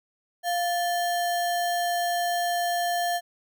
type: tone with sample-and-hold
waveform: sine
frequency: 698.5 Hz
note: F5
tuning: in tune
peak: -23 dBFS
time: 0.43-3.21 s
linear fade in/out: 50 ms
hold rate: 2450 Hz
effects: none